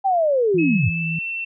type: linear sweep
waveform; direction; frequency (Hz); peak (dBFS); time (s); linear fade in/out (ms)
sine; down; 798 to 81; -15; 0.04-0.9; 20
type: tone with vibrato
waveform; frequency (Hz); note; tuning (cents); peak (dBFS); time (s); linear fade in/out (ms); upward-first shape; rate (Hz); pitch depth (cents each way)
sine; 164.81; E3; 0; -23; 0.54-1.19; 5; square; 3.1; 20
type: tone with pitch glide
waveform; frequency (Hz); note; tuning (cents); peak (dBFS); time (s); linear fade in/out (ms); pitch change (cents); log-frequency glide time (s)
sine; 2570 to 2695; E7 to E7; -45 to +38; -24; 0.58-1.45; 10; +83; 0.71-1.22
effects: none